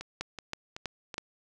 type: two click trains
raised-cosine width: 0.2 ms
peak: -16 / -22 dBFS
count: 4 / 4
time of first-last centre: 0.21-1.181 / 0.01-1.142 s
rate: 3.09 / 2.65 Hz
effects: none